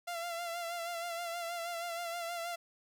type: tone with vibrato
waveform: sawtooth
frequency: 684 Hz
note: F5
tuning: 36 cents flat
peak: -33 dBFS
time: 0.07-2.56 s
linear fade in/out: 10 ms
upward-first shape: sine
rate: 6.3 Hz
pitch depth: 42 cents each way
effects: none